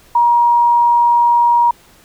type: tone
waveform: sine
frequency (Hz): 950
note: A#5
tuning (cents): +33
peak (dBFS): -8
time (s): 0.15-1.71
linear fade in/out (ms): 5
effects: pink hiss -47 dBFS RMS until 2.04 s